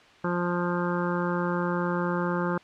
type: harmonic tone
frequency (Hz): 175.6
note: F3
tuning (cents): +10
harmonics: 1 / 2 / 3 / 5 / 6 / 7 / 8 / 9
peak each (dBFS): -28 / -31 / -33 / -35 / -36 / -36 / -37 / -38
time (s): 0.24-2.58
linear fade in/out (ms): 5
effects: white hiss -53 dBFS RMS until 2.63 s + low-pass 3000 Hz 12 dB/octave